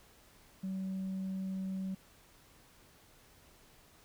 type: tone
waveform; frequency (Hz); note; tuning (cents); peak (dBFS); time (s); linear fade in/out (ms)
sine; 190; F#3; +46; -33; 0.63-1.95; 10
effects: tanh soft clip ceiling -33 dBFS + pink hiss -62 dBFS RMS until 4.04 s